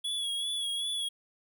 square tone with vibrato, 3366 Hz, G#7, 23 cents sharp, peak -31 dBFS, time 0.04-1.09 s, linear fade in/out 10 ms, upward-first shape sine, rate 2.6 Hz, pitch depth 41 cents each way, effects none

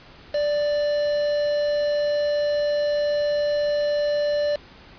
triangle tone with quantisation, 587.3 Hz, D5, in tune, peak -18 dBFS, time 0.34-4.56 s, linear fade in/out 5 ms, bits 5, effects pink hiss -47 dBFS RMS until 4.98 s + resampled to 11025 Hz

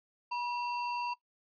sine tone with sample-and-hold, 966 Hz, B5, 39 cents flat, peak -32 dBFS, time 0.31-1.14 s, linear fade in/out 10 ms, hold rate 3675 Hz, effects noise-tail reverb RT60 0.1 s tail -18 dB re dry + resampled to 11025 Hz

